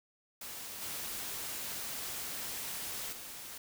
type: noise with level steps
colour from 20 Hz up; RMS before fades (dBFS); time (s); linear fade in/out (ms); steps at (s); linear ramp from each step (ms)
white; -44 / -40 / -46; 0.41-3.58; 5; 0.81 / 3.12; 10
effects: none